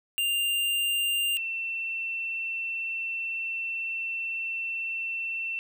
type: tone pair in turn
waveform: square / sine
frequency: 2794 / 2691 Hz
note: F7 / E7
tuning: 0 / +35 cents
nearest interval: minor second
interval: 65 cents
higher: first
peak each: -25 / -29 dBFS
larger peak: first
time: 0.18-1.37 / 1.37-5.59 s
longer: second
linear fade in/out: 0 ms
effects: 11-bit